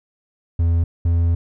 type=tone pair in turn; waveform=triangle; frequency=84.1 / 84.59 Hz; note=E2 / E2; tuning=+35 / +45 cents; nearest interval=unison; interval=10 cents; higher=second; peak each=-12 dBFS; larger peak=neither; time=0.59-0.84 / 1.05-1.35 s; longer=second; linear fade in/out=5 ms; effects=none